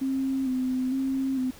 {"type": "tone with vibrato", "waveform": "sine", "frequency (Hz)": 261.6, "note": "C4", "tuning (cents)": 0, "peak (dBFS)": -24, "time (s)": [0.01, 1.51], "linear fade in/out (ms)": 10, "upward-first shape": "square", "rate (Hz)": 1.1, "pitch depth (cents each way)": 35, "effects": ["pink hiss -49 dBFS RMS until 1.59 s"]}